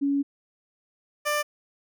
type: tone pair in turn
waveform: sine / 15% pulse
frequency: 280.8 / 593.4 Hz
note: C#4 / D5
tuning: +22 / +18 cents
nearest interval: octave + minor second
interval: 1296 cents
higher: second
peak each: -21 / -17 dBFS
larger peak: second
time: 0.01-0.23 / 1.25-1.43 s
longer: first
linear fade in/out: 20 ms
effects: none